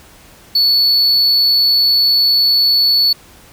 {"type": "tone", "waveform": "triangle", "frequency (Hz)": 4435, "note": "C#8", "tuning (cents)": 0, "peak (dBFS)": -8, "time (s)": [0.55, 3.13], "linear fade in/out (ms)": 5, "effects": ["pink hiss -43 dBFS RMS until 3.52 s"]}